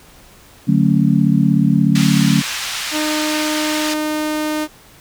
sine chord, D major seventh, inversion none, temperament just, 146.83 / 183.54 / 220.2 / 275.3 Hz, D3 / F#3 / A3 / C#4, 0 / -14 / +2 / -12 cents, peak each -16 / -15 / -16 / -18 dBFS, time 0.67-2.42 s, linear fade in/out 20 ms
white band-pass noise, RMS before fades -24 dBFS, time 1.95-3.94 s, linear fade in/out 5 ms, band 1200 to 5100 Hz, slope 12 dB/octave
sawtooth tone, 305.8 Hz, D#4, 30 cents flat, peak -14 dBFS, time 2.91-4.68 s, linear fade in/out 50 ms
effects pink hiss -45 dBFS RMS until 5 s

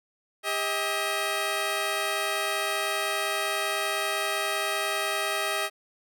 10% pulse tone pair together, 401.3 / 637 Hz, G4 / D#5, +41 / +41 cents, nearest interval minor sixth, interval 800 cents, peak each -23 / -19 dBFS, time 0.43-5.7 s, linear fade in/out 50 ms, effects none

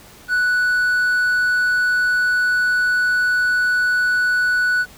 triangle tone, 1480 Hz, F#6, in tune, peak -13 dBFS, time 0.28-4.86 s, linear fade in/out 50 ms, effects pink hiss -44 dBFS RMS until 4.97 s

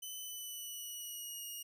10% pulse tone with pitch glide, 3018 to 2868 Hz, F#7 to F7, +34 to +45 cents, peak -35 dBFS, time 0.02-1.63 s, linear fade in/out 10 ms, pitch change -89 cents, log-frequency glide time 0.19-1.47 s, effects none

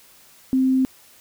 sine tone, 261.3 Hz, C4, 2 cents flat, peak -15 dBFS, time 0.53-0.85 s, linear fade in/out 0 ms, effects white hiss -51 dBFS RMS until 1.2 s

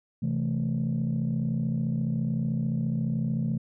sine chord, A minor, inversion first, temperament equal, 130.81 / 164.81 / 220 Hz, C3 / E3 / A3, 0 / 0 / 0 cents, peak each -28 dBFS, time 0.22-3.58 s, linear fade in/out 10 ms, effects tanh soft clip ceiling -20 dBFS

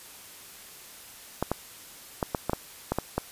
clicks, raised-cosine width 1 ms, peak -11 dBFS, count 9, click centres 1.426 / 1.516 / 2.228 / 2.348 / 2.496 / 2.533 / 2.92 / 2.986 / 3.18 s, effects white hiss -47 dBFS RMS until 3.31 s + resampled to 32000 Hz

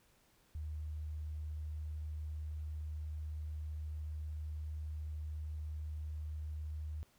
sine tone, 76.6 Hz, D#2, 27 cents flat, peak -39 dBFS, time 0.55-7.03 s, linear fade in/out 0 ms, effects pink hiss -70 dBFS RMS until 7.18 s

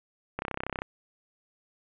click train, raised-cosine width 0.5 ms, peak -16 dBFS, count 15, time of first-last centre 0.39-0.819 s, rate 32.6 Hz, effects resampled to 8000 Hz + 7-bit

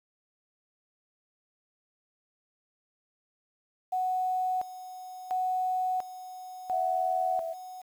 sine tone with tremolo, 740 Hz, F#5, in tune, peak -26 dBFS, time 3.92-7.82 s, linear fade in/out 10 ms, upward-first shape square, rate 0.72 Hz, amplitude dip 80%
sine tone, 659.3 Hz, E5, in tune, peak -32 dBFS, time 6.72-7.54 s, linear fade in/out 20 ms
effects 9-bit

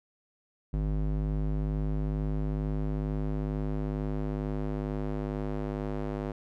square tone with band-pass filter sweep, 51.1 Hz, G#1, 27 cents flat, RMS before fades -31 dBFS, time 0.73-6.32 s, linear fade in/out 5 ms, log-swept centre 130 to 400 Hz, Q 0.76, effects none

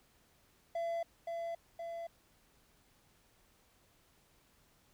triangle tone with echo, 674 Hz, E5, 38 cents sharp, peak -32 dBFS, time 0.75-1.03 s, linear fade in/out 5 ms, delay 520 ms, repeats 2, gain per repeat -3 dB, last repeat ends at 2.07 s, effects pink hiss -69 dBFS RMS until 4.93 s

